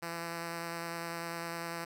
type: tone with vibrato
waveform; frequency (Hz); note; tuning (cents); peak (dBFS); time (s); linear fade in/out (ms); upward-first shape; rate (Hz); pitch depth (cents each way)
5% pulse; 168.5; E3; +38; -26; 0.02-1.85; 10; triangle; 10; 14
effects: none